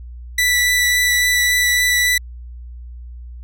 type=tone with vibrato; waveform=sawtooth; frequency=1971 Hz; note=B6; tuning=4 cents flat; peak=-10 dBFS; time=0.38-2.18 s; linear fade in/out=5 ms; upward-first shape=triangle; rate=3.6 Hz; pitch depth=10 cents each way; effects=added 60 Hz sine -31 dBFS peak until 3.43 s